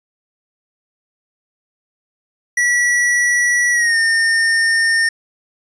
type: tone with pitch glide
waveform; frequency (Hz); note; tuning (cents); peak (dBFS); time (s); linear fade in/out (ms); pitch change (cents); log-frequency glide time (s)
square; 1941 to 1821.5; B6 to A#6; -31 to -41; -13; 2.57-5.09; 5; -110; 3.72-3.97
effects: resampled to 22050 Hz